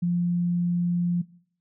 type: tone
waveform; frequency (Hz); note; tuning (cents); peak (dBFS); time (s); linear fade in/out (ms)
sine; 174.61; F3; 0; -21; 0.02-1.22; 10
effects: noise-tail reverb RT60 0.6 s tail -21 dB re dry